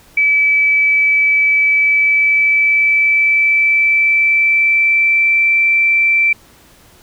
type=tone with pitch glide; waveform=sine; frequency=2300 to 2338 Hz; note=D7 to D7; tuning=-37 to -8 cents; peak=-9 dBFS; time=0.17-6.33 s; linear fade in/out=5 ms; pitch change=+29 cents; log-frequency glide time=1.74-5.61 s; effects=pink hiss -46 dBFS RMS until 7.02 s